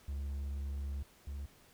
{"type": "tone pair in turn", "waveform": "triangle", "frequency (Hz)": [69.8, 70.29], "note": ["C#2", "C#2"], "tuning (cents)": [13, 25], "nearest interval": "unison", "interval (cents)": 12, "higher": "second", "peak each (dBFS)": [-34, -37], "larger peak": "first", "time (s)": [[0.08, 1.03], [1.27, 1.46]], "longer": "first", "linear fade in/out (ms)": 5, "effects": ["pink hiss -63 dBFS RMS until 1.73 s"]}